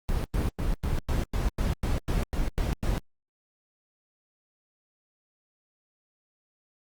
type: noise bursts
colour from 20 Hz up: brown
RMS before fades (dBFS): -26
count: 12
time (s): 0.09-2.979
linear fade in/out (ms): 0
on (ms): 150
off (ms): 99
effects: Opus 24 kbps